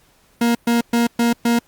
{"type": "tone bursts", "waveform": "40% pulse", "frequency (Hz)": 235.2, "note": "A#3", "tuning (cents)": 16, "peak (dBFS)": -13, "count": 5, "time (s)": [0.41, 1.59], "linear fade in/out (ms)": 5, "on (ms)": 140, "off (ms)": 120, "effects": ["pink hiss -56 dBFS RMS until 1.67 s", "Opus 48 kbps"]}